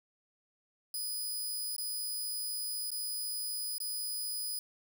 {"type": "tone with dropouts", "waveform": "10% pulse", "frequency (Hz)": 4978, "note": "D#8", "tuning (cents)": 0, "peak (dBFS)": -28, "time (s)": [0.94, 4.59], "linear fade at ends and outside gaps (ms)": 2, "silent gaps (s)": [[1.764, 1.781], [2.905, 2.916], [3.782, 3.802]], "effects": []}